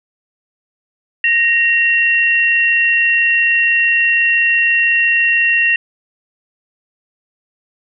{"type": "tone pair together", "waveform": "sine", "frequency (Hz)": [1867.2, 2743], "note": ["A#6", "F7"], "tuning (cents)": [2, -32], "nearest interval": "perfect fifth", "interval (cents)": 666, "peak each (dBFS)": -13, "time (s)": [1.24, 5.76], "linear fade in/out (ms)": 2, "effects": []}